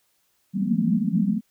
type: band-pass noise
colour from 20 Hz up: white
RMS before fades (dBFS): -22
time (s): 0.53-1.41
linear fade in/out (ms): 50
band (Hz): 170 to 240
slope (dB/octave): 96
effects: white hiss -68 dBFS RMS until 1.5 s